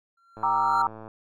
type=tone with exponential growth; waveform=triangle; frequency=1370 Hz; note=F6; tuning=34 cents flat; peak=-22 dBFS; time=0.17-0.82 s; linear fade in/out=5 ms; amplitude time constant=140 ms
type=click train; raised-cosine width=1 ms; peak=-28 dBFS; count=79; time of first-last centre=0.37-1.079 s; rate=110 Hz
type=chord; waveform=sine; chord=E half-diminished seventh; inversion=first; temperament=equal with one note detuned; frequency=784 / 935 / 1174.7 / 1318.5 Hz; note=G5 / Bb5 / D6 / E6; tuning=0 / +5 / 0 / 0 cents; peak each=-29 / -23 / -27 / -29 dBFS; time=0.43-0.87 s; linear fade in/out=2 ms
effects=none